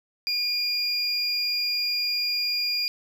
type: tone pair together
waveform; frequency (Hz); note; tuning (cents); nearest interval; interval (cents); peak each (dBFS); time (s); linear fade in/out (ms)
triangle; 2419 / 4828; D#7 / D8; -49 / +47; octave; 1196; -30 / -23; 0.27-2.88; 0
effects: none